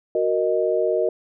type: chord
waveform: sine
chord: D# minor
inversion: first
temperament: equal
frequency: 370 / 466.2 / 622.3 Hz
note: F#4 / A#4 / D#5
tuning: 0 / 0 / 0 cents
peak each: -23 / -22 / -22 dBFS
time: 0.15-1.09 s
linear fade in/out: 2 ms
effects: none